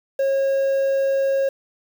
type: tone with quantisation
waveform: triangle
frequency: 544 Hz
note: C#5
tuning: 33 cents flat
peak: -15 dBFS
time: 0.19-1.49 s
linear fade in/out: 5 ms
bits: 7
effects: none